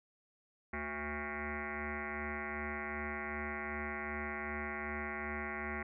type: tone with frequency modulation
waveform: sine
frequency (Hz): 1108.7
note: C#6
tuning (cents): 0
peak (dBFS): -37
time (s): 0.73-5.83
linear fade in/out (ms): 5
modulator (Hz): 148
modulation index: 7.2
effects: none